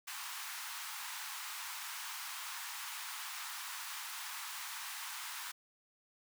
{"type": "high-pass noise", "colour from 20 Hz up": "pink", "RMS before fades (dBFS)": -44, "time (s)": [0.07, 5.52], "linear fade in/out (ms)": 10, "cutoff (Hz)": 880, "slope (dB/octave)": 48, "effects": []}